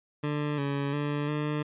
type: tone with pitch steps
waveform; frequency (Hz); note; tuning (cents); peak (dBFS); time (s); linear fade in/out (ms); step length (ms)
20% pulse; 148 / 140.9 / 146.3 / 149.6; D3 / C#3 / D3 / D3; +14 / +29 / -6 / +32; -23; 0.23-1.63; 10; 350
effects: resampled to 8000 Hz